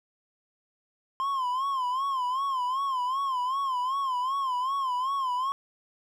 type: tone with vibrato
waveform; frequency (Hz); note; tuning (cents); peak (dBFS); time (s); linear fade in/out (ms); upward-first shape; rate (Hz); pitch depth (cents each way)
triangle; 1046.5; C6; 0; -24; 1.2-5.52; 0; sine; 2.6; 110
effects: none